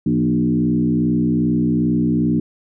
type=tone with frequency modulation; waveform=sine; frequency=233.1 Hz; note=A#3; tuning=in tune; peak=-14 dBFS; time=0.06-2.4 s; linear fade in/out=5 ms; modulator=62.5 Hz; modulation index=1.4; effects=none